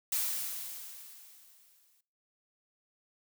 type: noise with exponential decay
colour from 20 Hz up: blue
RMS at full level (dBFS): -30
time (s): 0.12-2.01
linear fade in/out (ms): 5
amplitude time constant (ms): 410
effects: noise-tail reverb RT60 0.4 s tail -20 dB re dry